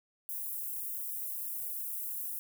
white high-pass noise, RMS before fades -38 dBFS, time 0.29-2.39 s, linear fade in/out 0 ms, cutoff 11000 Hz, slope 24 dB/octave, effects none

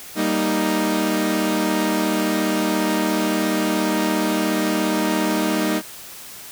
sawtooth chord, Eb major, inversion first, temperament equal, 196 / 233.1 / 311.1 Hz, G3 / Bb3 / Eb4, 0 / 0 / 0 cents, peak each -20 / -21 / -17 dBFS, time 0.15-5.82 s, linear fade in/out 50 ms, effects white hiss -38 dBFS RMS until 6.51 s

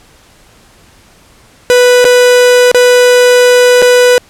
45% pulse tone with dropouts, 493.9 Hz, B4, in tune, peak -3 dBFS, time 1.7-4.18 s, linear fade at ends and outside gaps 0 ms, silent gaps 2.044-2.051 / 2.715-2.746 / 3.819-3.824 s, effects pink hiss -43 dBFS RMS until 4.29 s + low-pass 11000 Hz 12 dB/octave

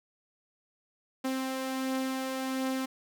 sawtooth beating tone pair, 261.6 / 263 Hz, C4 / C4, 0 / +9 cents, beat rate 1.4 Hz, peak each -36 / -27 dBFS, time 1.24-2.86 s, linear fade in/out 10 ms, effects none

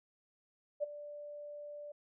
sine tone with ADSR envelope, 587.3 Hz, D5, in tune, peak -29 dBFS, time 0.8-1.92 s, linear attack 32 ms, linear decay 16 ms, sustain -15 dB, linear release 6 ms, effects none

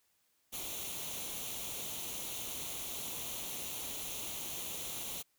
white noise with comb filter, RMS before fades -41 dBFS, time 0.52-5.23 s, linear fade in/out 20 ms, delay 0.3 ms, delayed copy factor +0.65, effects white hiss -75 dBFS RMS until 5.38 s

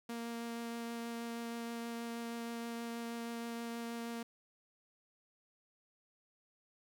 sawtooth tone with vibrato, 233.1 Hz, A#3, in tune, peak -36 dBFS, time 0.09-4.23 s, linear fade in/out 5 ms, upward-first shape triangle, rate 6.3 Hz, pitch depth 10 cents each way, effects 13-bit

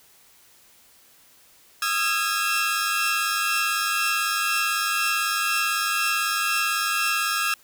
sawtooth tone cluster, 1248 / 1346 / 1644 / 2690 Hz, D#6 / E6 / G#6 / E7, +5 / +36 / -18 / +34 cents, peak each -24 dBFS, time 1.82-7.54 s, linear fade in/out 2 ms, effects white hiss -55 dBFS RMS until 7.63 s

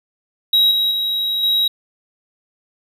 triangle tone with level steps, 3836 Hz, A#7, 49 cents sharp, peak -9 / -13 / -16 / -12 dBFS, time 0.53-1.68 s, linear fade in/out 5 ms, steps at 0.71 / 0.91 / 1.43 s, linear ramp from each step 2 ms, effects none

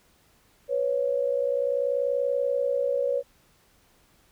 sine tone pair together, 493.9 / 554.4 Hz, B4 / C#5, 0 / 0 cents, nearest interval major second, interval 200 cents, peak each -26 / -25 dBFS, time 0.68-3.23 s, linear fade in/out 50 ms, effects pink hiss -62 dBFS RMS until 4.31 s

